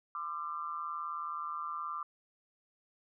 sine tone with amplitude modulation, 1189 Hz, D6, 21 cents sharp, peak -32 dBFS, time 0.15-2.03 s, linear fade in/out 2 ms, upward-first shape sine, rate 159 Hz, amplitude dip 85%, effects none

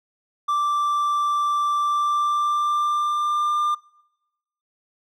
triangle tone with pitch glide, 1173 to 1197 Hz, D6 to D6, -2 to +33 cents, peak -17 dBFS, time 0.48-3.75 s, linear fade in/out 10 ms, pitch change +35 cents, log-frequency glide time 1.78-3.59 s, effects noise-tail reverb RT60 1.0 s tail -24 dB re dry

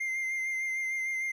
triangle tone with vibrato, 2093 Hz, C7, in tune, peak -28 dBFS, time 0-1.32 s, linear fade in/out 10 ms, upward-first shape triangle, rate 6.6 Hz, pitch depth 27 cents each way, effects none

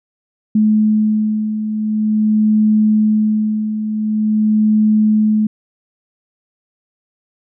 sine beating tone pair, 214.2 / 214.66 Hz, A3 / A3, -46 / -43 cents, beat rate 0.46 Hz, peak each -19 / -12 dBFS, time 0.55-5.47 s, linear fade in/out 5 ms, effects none

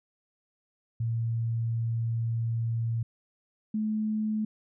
sine tone pair in turn, 115 / 215.4 Hz, A#2 / A3, -23 / -37 cents, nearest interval major seventh, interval 1086 cents, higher second, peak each -26 dBFS, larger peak neither, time 1-3.03 / 3.74-4.45 s, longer first, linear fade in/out 5 ms, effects none

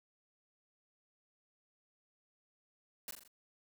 white noise with echo, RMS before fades -43 dBFS, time 3.08-3.11 s, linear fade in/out 2 ms, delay 42 ms, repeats 4, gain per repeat -5 dB, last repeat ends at 3.278 s, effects none

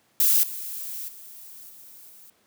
violet noise with level steps, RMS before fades -19 / -34 / -44 / -47 / -49 dBFS, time 0.2-2.3 s, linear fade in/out 2 ms, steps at 0.43 / 1.08 / 1.69 / 2.09 s, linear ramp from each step 5 ms, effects pink hiss -64 dBFS RMS until 2.46 s + high-pass 150 Hz 12 dB/octave

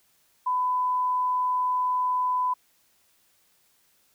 sine tone, 1002 Hz, B5, 25 cents sharp, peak -22 dBFS, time 0.46-2.54 s, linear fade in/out 10 ms, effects white hiss -65 dBFS RMS until 4.14 s

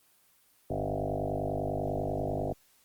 sine tone with frequency modulation, 380.4 Hz, F#4, 48 cents sharp, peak -29 dBFS, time 0.7-2.53 s, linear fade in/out 5 ms, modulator 50.1 Hz, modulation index 6.8, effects white hiss -65 dBFS RMS until 2.84 s + Opus 24 kbps

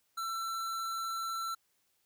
square tone, 1342 Hz, E6, 31 cents sharp, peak -35 dBFS, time 0.17-1.55 s, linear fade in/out 10 ms, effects white hiss -75 dBFS RMS until 2.05 s

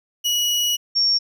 30% pulse / sine tone pair in turn, 2917 / 5507 Hz, F#7 / F8, -25 / -25 cents, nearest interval major seventh, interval 1100 cents, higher second, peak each -15 dBFS, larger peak neither, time 0.24-0.77 / 0.95-1.19 s, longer first, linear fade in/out 20 ms, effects none

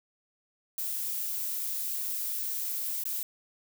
violet noise with dropouts, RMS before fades -33 dBFS, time 0.78-3.23 s, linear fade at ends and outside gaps 1 ms, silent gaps 3.037-3.054 s, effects none

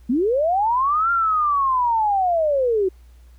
sine linear two-way sweep, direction up then down, 220.5 to 1396.9 to 361.7 Hz, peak -16 dBFS, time 0.09-2.89 s, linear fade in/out 10 ms, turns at 1.11 s, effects added 60 Hz sine -44 dBFS peak until 3.38 s + pink hiss -61 dBFS RMS until 3.38 s

